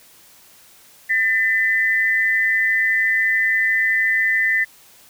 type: tone pair together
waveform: sine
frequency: 1793 / 2004 Hz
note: A6 / B6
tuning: +32 / +25 cents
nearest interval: major second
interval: 193 cents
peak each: -18 dBFS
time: 1.09-4.65 s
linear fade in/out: 20 ms
effects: white hiss -49 dBFS RMS until 5.09 s